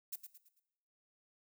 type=noise with echo; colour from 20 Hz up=violet; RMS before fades=-41 dBFS; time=0.12-0.16 s; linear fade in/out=10 ms; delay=110 ms; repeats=4; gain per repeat=-8 dB; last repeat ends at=0.6 s; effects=noise-tail reverb RT60 0.9 s tail -18 dB re dry